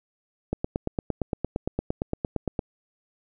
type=click train; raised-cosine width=2 ms; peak=-12 dBFS; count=19; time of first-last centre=0.53-2.592 s; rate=8.73 Hz; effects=none